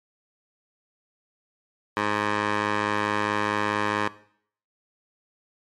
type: tone with band-pass filter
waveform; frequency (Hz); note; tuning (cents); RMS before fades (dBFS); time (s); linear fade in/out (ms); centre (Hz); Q
15% pulse; 104.6; G#2; +13; -25; 1.97-4.08; 0; 1300; 1.1
effects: noise-tail reverb RT60 0.6 s tail -18 dB re dry + MP3 64 kbps